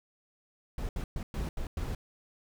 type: noise bursts at uneven times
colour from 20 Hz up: brown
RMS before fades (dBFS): -34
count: 6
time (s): 0.78-0.89 / 0.96-1.04 / 1.16-1.23 / 1.34-1.49 / 1.57-1.67 / 1.77-1.95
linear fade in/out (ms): 2
effects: none